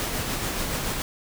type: noise with tremolo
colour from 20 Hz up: pink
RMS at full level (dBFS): -27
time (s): 0-1.02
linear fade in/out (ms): 0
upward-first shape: sine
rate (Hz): 7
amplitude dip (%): 30
effects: none